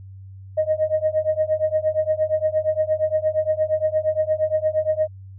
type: tone with tremolo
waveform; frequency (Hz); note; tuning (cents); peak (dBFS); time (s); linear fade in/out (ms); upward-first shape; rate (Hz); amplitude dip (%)
sine; 622.3; D#5; 0; -13; 0.57-5.08; 10; triangle; 8.6; 100
effects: tanh soft clip ceiling -10 dBFS + added 96 Hz sine -37 dBFS peak until 5.38 s